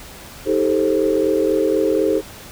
sine chord, A half-diminished seventh, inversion second, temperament just, 316.8 / 396 / 440 / 528 Hz, Eb4 / G4 / A4 / C5, +31 / +18 / 0 / +16 cents, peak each -20 / -19 / -19 / -21 dBFS, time 0.45-2.22 s, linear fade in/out 50 ms, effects tanh soft clip ceiling -4 dBFS + pink hiss -38 dBFS RMS until 2.51 s

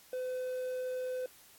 triangle tone, 508 Hz, B4, 49 cents sharp, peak -32 dBFS, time 0.13-1.26 s, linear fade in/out 2 ms, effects white hiss -59 dBFS RMS until 1.58 s + AAC 64 kbps

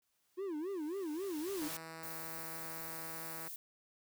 white noise with exponential growth, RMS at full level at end -42 dBFS, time 0.02-1.77 s, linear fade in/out 2 ms, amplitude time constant 380 ms
triangle tone with vibrato, 345 Hz, F4, 21 cents flat, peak -35 dBFS, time 0.37-1.69 s, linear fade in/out 20 ms, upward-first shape sine, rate 3.7 Hz, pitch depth 260 cents each way
5% pulse tone, 162.2 Hz, E3, 28 cents flat, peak -35 dBFS, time 1.62-3.48 s, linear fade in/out 0 ms
violet noise, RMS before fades -46 dBFS, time 2.03-3.56 s, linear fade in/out 2 ms
effects none

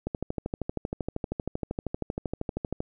click train, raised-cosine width 2 ms, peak -16 dBFS, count 36, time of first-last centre 0.07-2.804 s, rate 12.8 Hz, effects none

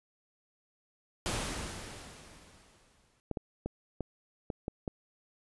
pink noise with exponential decay, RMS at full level -32 dBFS, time 1.26-3.2 s, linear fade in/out 0 ms, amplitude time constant 420 ms
clicks, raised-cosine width 2 ms, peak -21 dBFS, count 7, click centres 3.313 / 3.372 / 3.66 / 4.007 / 4.502 / 4.681 / 4.878 s
effects resampled to 24000 Hz

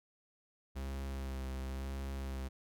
45% pulse tone with vibrato, 66.7 Hz, C2, 34 cents sharp, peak -38 dBFS, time 0.75-2.49 s, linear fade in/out 20 ms, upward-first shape sine, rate 0.96 Hz, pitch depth 25 cents each way, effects none

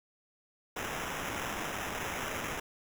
white noise with sample-and-hold, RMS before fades -37 dBFS, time 0.76-2.6 s, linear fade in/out 5 ms, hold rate 4410 Hz, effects none

